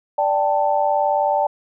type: chord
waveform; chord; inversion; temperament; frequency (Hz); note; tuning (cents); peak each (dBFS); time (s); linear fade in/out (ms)
sine; D suspended fourth; none; equal with one note detuned; 587.3 / 784 / 883.1; D5 / G5 / A5; 0 / 0 / +6; -20; 0.18-1.47; 5
effects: none